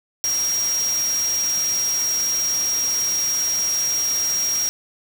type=tone in noise; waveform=sine; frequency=5630 Hz; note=F8; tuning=13 cents sharp; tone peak=-19 dBFS; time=0.24-4.69 s; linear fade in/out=0 ms; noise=white; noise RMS=-30 dBFS; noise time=0.24-4.69 s; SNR=+8 dB; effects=none